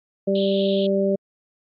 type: harmonic tone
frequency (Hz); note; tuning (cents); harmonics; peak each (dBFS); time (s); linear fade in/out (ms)
196; G3; 0; 1 / 2 / 3; -22 / -22 / -22; 0.27-1.16; 10
type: band-pass noise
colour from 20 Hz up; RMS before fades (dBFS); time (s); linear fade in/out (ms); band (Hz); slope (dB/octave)
pink; -34; 0.35-0.87; 5; 2900 to 4000; 96
effects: AAC 48 kbps